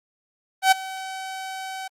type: tone with ADSR envelope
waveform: sawtooth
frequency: 762 Hz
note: G5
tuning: 49 cents flat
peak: -7 dBFS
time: 0.62-1.88 s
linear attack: 97 ms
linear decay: 12 ms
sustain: -20 dB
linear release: 8 ms
effects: low-pass 12000 Hz 12 dB/octave + Opus 32 kbps